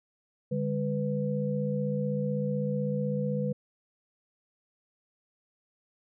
sine tone cluster, 146 / 201.9 / 496.9 Hz, D3 / G#3 / B4, -10 / -49 / +11 cents, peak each -31 / -31 / -32 dBFS, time 0.51-3.53 s, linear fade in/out 10 ms, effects none

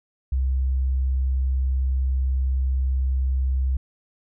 sine tone, 65.41 Hz, C2, in tune, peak -19 dBFS, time 0.32-3.77 s, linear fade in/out 5 ms, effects none

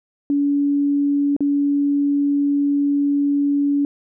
sine tone with dropouts, 284.9 Hz, C#4, 48 cents sharp, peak -15 dBFS, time 0.3-3.85 s, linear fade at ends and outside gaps 1 ms, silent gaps 1.365-1.406 s, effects none

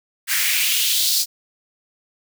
white noise with high-pass filter sweep, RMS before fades -19 dBFS, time 0.27-1.26 s, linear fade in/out 50 ms, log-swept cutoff 1700 to 4900 Hz, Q 2.8, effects none

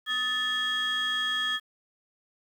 sine tone cluster, 1258 / 1753 / 3287 Hz, D#6 / A6 / G#7, +19 / -7 / -19 cents, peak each -33 / -28 / -27 dBFS, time 0.06-1.6 s, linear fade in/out 50 ms, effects tanh soft clip ceiling -21 dBFS + 9-bit

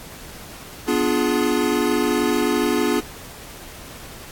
square chord, B diminished seventh, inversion none, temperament equal with one note detuned, 246.9 / 293.7 / 349.2 / 421.1 Hz, B3 / D4 / F4 / Ab4, 0 / 0 / 0 / +24 cents, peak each -24 dBFS, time 0.87-3.01 s, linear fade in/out 20 ms, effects pink hiss -39 dBFS RMS until 4.31 s + AAC 64 kbps

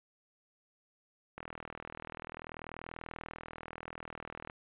click train, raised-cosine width 0.5 ms, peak -27 dBFS, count 127, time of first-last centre 1.38-4.499 s, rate 40.4 Hz, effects resampled to 8000 Hz

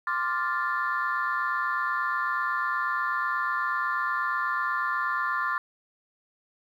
sine chord, D minor seventh, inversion third, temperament equal, 1046.5 / 1174.7 / 1396.9 / 1760 Hz, C6 / D6 / F6 / A6, 0 / 0 / 0 / 0 cents, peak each -30 dBFS, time 0.07-5.58 s, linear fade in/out 2 ms, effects tanh soft clip ceiling -17 dBFS + 10-bit

